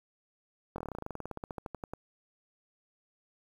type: slowing click train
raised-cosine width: 1 ms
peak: -24 dBFS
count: 24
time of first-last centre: 0.76-1.936 s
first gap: 22 ms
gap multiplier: 1.07
effects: 9-bit